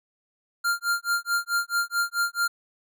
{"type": "tone with tremolo", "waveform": "square", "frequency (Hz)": 1396, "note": "F6", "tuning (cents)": -1, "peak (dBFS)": -21, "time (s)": [0.64, 2.48], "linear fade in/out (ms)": 10, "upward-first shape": "sine", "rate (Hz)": 4.6, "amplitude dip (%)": 100, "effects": []}